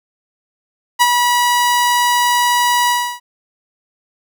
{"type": "tone with ADSR envelope", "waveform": "sawtooth", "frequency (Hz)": 971, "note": "B5", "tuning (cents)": -30, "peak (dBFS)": -3, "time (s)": [0.99, 3.2], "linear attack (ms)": 27, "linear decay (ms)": 39, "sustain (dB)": -5, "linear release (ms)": 310, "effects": []}